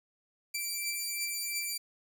10% pulse beating tone pair, 2339 / 2341.9 Hz, D7 / D7, -8 / -5 cents, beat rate 2.9 Hz, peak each -25 / -30 dBFS, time 0.54-1.78 s, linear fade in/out 10 ms, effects none

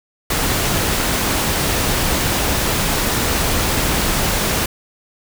pink noise, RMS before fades -18 dBFS, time 0.3-4.66 s, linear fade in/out 5 ms, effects none

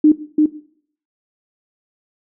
sine tone with echo, 304.2 Hz, D#4, 39 cents flat, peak -6 dBFS, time 0.04-0.12 s, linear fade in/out 5 ms, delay 340 ms, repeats 1, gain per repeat -3 dB, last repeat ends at 0.46 s, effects noise-tail reverb RT60 0.6 s tail -17 dB re dry

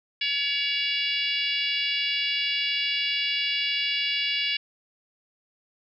harmonic tone with a mistuned harmonic, 567 Hz, C#5, 39 cents sharp, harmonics 3 / 4 / 5 / 6 / 7 / 8 / 9, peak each -37 / -30 / -27 / -32 / -35 / -35 / -37 dBFS, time 0.21-4.57 s, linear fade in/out 5 ms, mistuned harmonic 8, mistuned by +27 cents, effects none

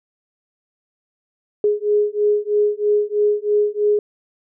sine beating tone pair, 415.3 / 418.4 Hz, G#4 / G#4, 0 / +13 cents, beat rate 3.1 Hz, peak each -18 dBFS, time 1.64-3.99 s, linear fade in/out 2 ms, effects none

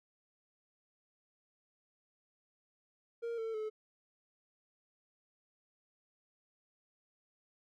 triangle tone with pitch steps, 466.2 / 448.8 / 432 Hz, A#4 / A4 / A4, 0 / +34 / -32 cents, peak -34 dBFS, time 3.22-3.7 s, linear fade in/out 20 ms, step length 160 ms, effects none

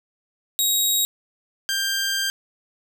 15% pulse tone pair in turn, 3800 / 1585.8 Hz, A#7 / G6, +33 / +20 cents, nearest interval octave + minor third, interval 1513 cents, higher first, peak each -11 / -15 dBFS, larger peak first, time 0.59-1.05 / 1.69-2.3 s, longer second, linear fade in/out 0 ms, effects none

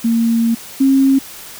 sine tone pair in turn, 230 / 269.9 Hz, A#3 / C#4, -23 / -46 cents, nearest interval minor third, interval 277 cents, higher second, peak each -11 / -8 dBFS, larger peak second, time 0.04-0.55 / 0.8-1.19 s, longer first, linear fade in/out 10 ms, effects white hiss -34 dBFS RMS until 1.59 s

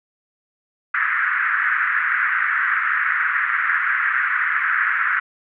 white band-pass noise, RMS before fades -20 dBFS, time 0.94-5.2 s, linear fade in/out 5 ms, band 1300 to 1900 Hz, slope 48 dB/octave, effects none

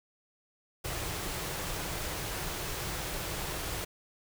pink band-stop noise, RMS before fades -36 dBFS, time 0.84-3.85 s, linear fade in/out 10 ms, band 200 to 280 Hz, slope 96 dB/octave, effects none

